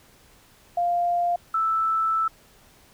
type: tone pair in turn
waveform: sine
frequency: 698.5 / 1318.6 Hz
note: F5 / E6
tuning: 0 / 0 cents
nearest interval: major seventh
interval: 1100 cents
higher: second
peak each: -20 / -20 dBFS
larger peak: neither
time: 0.77-1.36 / 1.54-2.28 s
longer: second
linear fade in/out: 5 ms
effects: pink hiss -55 dBFS RMS until 2.93 s